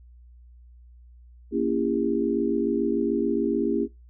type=chord; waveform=sine; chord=A# diminished seventh; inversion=none; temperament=just; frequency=233.1 / 279.7 / 335.6 / 402.8 Hz; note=A#3 / C#4 / E4 / G4; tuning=0 / +16 / +31 / +47 cents; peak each=-27 dBFS; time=1.51-3.88 s; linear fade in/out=50 ms; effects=noise-tail reverb RT60 0.2 s tail -21 dB re dry + added 60 Hz sine -47 dBFS peak until 4.09 s